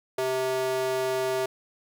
square tone with high-pass filter, 130.1 Hz, C3, 9 cents flat, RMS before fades -27 dBFS, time 0.18-1.46 s, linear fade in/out 5 ms, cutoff 490 Hz, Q 7.7, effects 10-bit

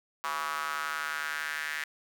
square tone with high-pass filter sweep, 75.5 Hz, D2, 48 cents sharp, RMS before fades -34 dBFS, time 0.24-1.84 s, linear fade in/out 0 ms, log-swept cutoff 1100 to 1800 Hz, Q 4.2, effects none

